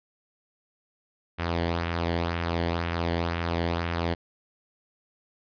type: tone with flanger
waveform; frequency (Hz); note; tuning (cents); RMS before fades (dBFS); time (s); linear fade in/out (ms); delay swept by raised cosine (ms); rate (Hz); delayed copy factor
sawtooth; 84.7; E2; +48; -28; 1.38-4.15; 20; 0.21 to 0.8; 2; -0.55
effects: resampled to 11025 Hz